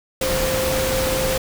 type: tone in noise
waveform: sine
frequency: 522 Hz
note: C5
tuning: 4 cents flat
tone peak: -21 dBFS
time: 0.21-1.38 s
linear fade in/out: 5 ms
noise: pink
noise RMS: -23 dBFS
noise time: 0.21-1.38 s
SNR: -1 dB
effects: none